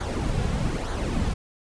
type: noise with flanger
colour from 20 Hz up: brown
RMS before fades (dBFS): -26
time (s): 0-1.34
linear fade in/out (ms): 10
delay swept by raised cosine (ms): 0.37 to 3.37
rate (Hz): 1.1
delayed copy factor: -0.55
effects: resampled to 22050 Hz